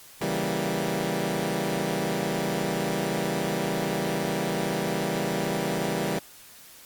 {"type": "chord", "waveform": "15% pulse", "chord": "C# diminished seventh", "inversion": "none", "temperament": "equal", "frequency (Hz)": [138.59, 164.81, 196, 233.1], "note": ["C#3", "E3", "G3", "Bb3"], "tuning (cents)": [0, 0, 0, 0], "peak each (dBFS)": [-28, -24, -23, -27], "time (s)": [0.21, 6.19], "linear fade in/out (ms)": 5, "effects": ["white hiss -49 dBFS RMS until 6.85 s", "Opus 48 kbps"]}